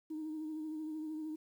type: tone with vibrato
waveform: sine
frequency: 311.1 Hz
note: D#4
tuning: in tune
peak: -37 dBFS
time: 0.1-1.36 s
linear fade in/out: 10 ms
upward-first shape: triangle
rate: 13 Hz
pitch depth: 41 cents each way
effects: tanh soft clip ceiling -35 dBFS + 11-bit